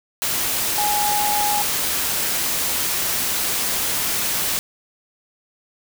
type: tone in noise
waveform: sine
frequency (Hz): 830.6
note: G#5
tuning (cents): 0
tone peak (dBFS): -20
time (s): 0.78-1.62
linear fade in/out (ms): 0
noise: white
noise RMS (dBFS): -22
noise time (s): 0.22-4.59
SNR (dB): -1
effects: none